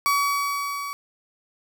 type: tone with level ramp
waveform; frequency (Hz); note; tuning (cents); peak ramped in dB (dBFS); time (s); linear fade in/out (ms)
35% pulse; 1135; C#6; +41; -16 to -28; 0.06-0.93; 0
effects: none